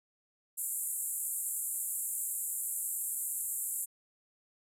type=band-pass noise; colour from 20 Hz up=pink; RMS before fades=-36 dBFS; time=0.57-3.86 s; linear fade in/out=20 ms; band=7400 to 14000 Hz; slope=96 dB/octave; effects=none